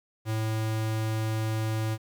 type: tone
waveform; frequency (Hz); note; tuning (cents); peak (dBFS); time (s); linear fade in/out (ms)
square; 110; A2; 0; -27; 0.25-1.98; 50
effects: 10-bit